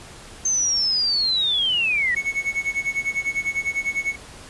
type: linear sweep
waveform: sine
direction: down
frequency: 6330 to 1864.7 Hz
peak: -18 dBFS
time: 0.45-2.15 s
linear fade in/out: 5 ms
type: tone with tremolo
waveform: triangle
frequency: 2208 Hz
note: C#7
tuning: 7 cents flat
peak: -17 dBFS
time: 2.16-4.16 s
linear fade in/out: 10 ms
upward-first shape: sine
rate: 10 Hz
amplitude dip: 90%
effects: pink hiss -42 dBFS RMS until 4.49 s + resampled to 24000 Hz